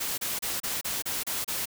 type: noise bursts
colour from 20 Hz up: white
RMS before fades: -31 dBFS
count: 8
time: 0-1.657 s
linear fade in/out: 10 ms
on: 180 ms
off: 31 ms
effects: none